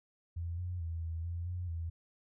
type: tone with pitch steps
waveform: sine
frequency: 84.9 / 89.3 / 82.8 / 82.1 / 85.6 / 89.2 / 83.1 Hz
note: F2 / F2 / E2 / E2 / F2 / F2 / E2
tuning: -48 / +39 / +8 / -6 / -34 / +37 / +15 cents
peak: -35 dBFS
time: 0.36-1.9 s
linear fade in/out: 10 ms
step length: 220 ms
effects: none